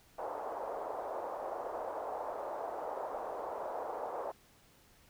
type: band-pass noise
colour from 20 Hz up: pink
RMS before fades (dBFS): -40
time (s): 0.18-4.32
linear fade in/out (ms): 10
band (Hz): 510 to 930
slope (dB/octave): 24
effects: pink hiss -64 dBFS RMS until 5.09 s